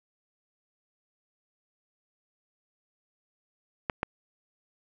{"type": "clicks", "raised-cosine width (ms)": 0.5, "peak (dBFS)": -12, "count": 2, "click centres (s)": [3.898, 4.031], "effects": []}